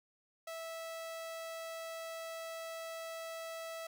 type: tone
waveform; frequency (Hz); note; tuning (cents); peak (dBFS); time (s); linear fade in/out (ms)
sawtooth; 655; E5; -11; -38; 0.47-3.87; 5
effects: none